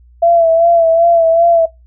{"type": "tone with vibrato", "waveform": "sine", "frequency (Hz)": 669, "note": "E5", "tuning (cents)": 25, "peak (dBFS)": -6, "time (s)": [0.22, 1.66], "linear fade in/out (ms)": 10, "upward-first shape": "sine", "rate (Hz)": 2.6, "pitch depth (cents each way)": 41, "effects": ["noise-tail reverb RT60 0.2 s tail -22 dB re dry", "added 60 Hz sine -41 dBFS peak until 1.86 s"]}